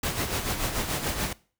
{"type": "noise with tremolo", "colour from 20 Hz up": "pink", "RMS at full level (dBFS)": -27, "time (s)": [0.03, 1.33], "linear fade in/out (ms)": 5, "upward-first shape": "sine", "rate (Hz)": 6.9, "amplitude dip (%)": 55, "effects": ["noise-tail reverb RT60 0.4 s tail -21 dB re dry"]}